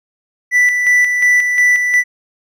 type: tone with tremolo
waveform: triangle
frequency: 1975.5 Hz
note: B6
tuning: in tune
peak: -6 dBFS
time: 0.51-2.04 s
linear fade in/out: 50 ms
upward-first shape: square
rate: 2.8 Hz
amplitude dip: 45%
effects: none